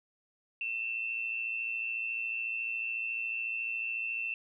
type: tone pair together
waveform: sine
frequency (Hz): 2588 / 2702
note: E7 / E7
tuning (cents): -32 / +42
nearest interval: minor second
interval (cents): 74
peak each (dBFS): -39 / -33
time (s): 0.61-4.34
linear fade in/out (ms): 2
effects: none

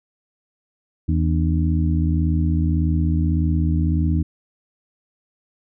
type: harmonic tone with a mistuned harmonic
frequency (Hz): 81.7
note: E2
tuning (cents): -15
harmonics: 1 / 2 / 3 / 4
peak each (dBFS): -18 / -22 / -27 / -26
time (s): 1.08-4.23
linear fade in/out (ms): 10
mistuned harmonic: 4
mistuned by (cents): -140
effects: none

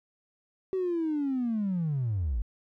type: linear sweep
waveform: triangle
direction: down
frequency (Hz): 383.4 to 47.36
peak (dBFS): -23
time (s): 0.73-2.42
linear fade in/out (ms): 0
effects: tanh soft clip ceiling -23 dBFS

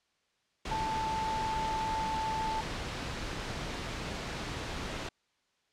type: tone in noise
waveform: sine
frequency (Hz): 880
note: A5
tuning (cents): 0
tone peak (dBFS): -31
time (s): 0.71-2.61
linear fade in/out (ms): 5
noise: pink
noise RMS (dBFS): -37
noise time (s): 0.65-5.09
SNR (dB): +3
effects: white hiss -74 dBFS RMS until 5.72 s + low-pass 5000 Hz 12 dB/octave

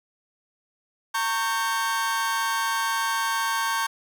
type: chord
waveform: 40% pulse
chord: G diminished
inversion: first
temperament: equal with one note detuned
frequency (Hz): 913.1 / 1108.7 / 1568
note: Bb5 / Db6 / G6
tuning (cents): -36 / 0 / 0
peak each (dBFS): -27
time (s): 1.14-3.87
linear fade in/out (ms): 10
effects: 10-bit

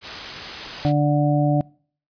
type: noise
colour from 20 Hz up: white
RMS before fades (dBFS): -31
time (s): 0.01-0.93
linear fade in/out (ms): 50
type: harmonic tone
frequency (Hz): 146.83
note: D3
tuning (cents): 0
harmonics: 1 / 2 / 4 / 5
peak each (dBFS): -18 / -21 / -24 / -25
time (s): 0.85-1.61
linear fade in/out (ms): 0
effects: noise-tail reverb RT60 0.5 s tail -25 dB re dry + resampled to 11025 Hz

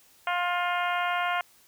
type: harmonic tone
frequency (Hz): 353.3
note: F4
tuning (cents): +20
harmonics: 2 / 3 / 4 / 5 / 6 / 7 / 8 / 9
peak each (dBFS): -29 / -31 / -31 / -38 / -35 / -39 / -39 / -44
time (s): 0.27-1.41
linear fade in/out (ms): 2
effects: white hiss -59 dBFS RMS until 1.67 s

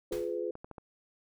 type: chord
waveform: sine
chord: F diminished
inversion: none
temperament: just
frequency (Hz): 349.2 / 419.1 / 502.9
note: F4 / Ab4 / Cb5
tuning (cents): 0 / +16 / +31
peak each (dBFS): -36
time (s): 0.11-0.51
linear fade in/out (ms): 5
type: noise with exponential decay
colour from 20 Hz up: pink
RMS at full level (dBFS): -41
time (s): 0.12-0.4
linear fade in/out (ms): 5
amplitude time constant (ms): 59
type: clicks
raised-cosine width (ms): 1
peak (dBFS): -30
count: 4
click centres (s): 0.554 / 0.645 / 0.713 / 0.782
effects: none

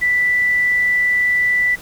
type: tone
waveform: sine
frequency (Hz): 1975.5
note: B6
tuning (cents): 0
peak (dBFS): -13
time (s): 0.01-1.76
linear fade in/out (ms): 20
effects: pink hiss -39 dBFS RMS until 1.81 s

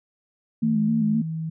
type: tone with pitch glide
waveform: sine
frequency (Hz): 162 to 160.79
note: E3 to E3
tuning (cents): -30 to -43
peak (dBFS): -26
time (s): 0.62-1.5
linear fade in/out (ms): 10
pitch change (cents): -13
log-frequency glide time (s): 0.9-1.12
type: tone with vibrato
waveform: sine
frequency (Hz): 219.6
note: A3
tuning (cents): -3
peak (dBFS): -19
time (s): 0.62-1.22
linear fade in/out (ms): 10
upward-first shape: square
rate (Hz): 3.8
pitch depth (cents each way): 46
effects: none

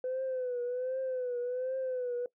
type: tone with vibrato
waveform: sine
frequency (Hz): 505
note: B4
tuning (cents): +39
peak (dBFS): -30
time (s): 0.04-2.26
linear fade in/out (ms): 2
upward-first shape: triangle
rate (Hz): 1.3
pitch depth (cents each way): 81
effects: noise-tail reverb RT60 0.1 s tail -20 dB re dry + tanh soft clip ceiling -28 dBFS

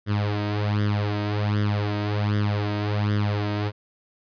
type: tone with flanger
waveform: sawtooth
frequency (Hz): 103.83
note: G#2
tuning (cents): 0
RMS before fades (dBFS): -24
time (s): 0.06-3.72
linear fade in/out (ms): 50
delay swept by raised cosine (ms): 0.59 to 3.19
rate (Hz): 1.3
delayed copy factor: +0.75
effects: resampled to 11025 Hz

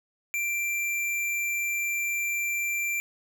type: tone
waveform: square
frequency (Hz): 2357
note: D7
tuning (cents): +6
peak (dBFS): -27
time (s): 0.34-3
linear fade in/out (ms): 0
effects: 11-bit

